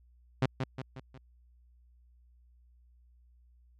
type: tone with echo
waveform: sawtooth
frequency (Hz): 130.81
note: C3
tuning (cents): 0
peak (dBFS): -20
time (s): 0.42-0.46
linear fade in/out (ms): 5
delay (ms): 180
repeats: 4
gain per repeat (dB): -6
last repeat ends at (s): 1.18
effects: added 60 Hz sine -59 dBFS peak until 3.79 s + low-pass 4000 Hz 12 dB/octave